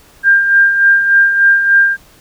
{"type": "tone with tremolo", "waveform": "sine", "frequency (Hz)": 1597, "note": "G6", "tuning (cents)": 32, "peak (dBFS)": -4, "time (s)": [0.23, 1.97], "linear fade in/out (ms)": 50, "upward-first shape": "sine", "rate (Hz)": 3.4, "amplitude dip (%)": 55, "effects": ["pink hiss -45 dBFS RMS until 2.2 s"]}